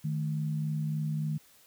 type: tone pair together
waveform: sine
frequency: 153.37 / 216.9 Hz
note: D#3 / A3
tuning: -25 / -25 cents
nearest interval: tritone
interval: 600 cents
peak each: -29 / -38 dBFS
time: 0.04-1.38 s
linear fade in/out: 10 ms
effects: white hiss -60 dBFS RMS until 1.66 s